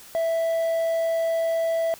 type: tone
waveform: triangle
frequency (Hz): 659.3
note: E5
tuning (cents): 0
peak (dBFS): -19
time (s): 0.15-1.94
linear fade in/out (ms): 0
effects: white hiss -46 dBFS RMS until 1.99 s